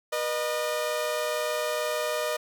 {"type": "tone pair together", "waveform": "sawtooth", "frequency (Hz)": [484, 610.5], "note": ["B4", "D#5"], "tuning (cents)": [-35, -33], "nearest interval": "major third", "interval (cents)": 402, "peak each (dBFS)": [-28, -24], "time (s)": [0.12, 2.37], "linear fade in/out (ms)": 10, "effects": []}